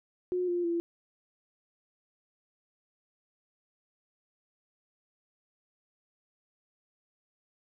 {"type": "tone with pitch steps", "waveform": "sine", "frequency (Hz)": [361.5, 350.6, 340], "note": ["F#4", "F4", "F4"], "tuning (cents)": [-40, 7, -46], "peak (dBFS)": -27, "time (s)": [0.32, 0.8], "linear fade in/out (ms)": 0, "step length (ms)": 160, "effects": []}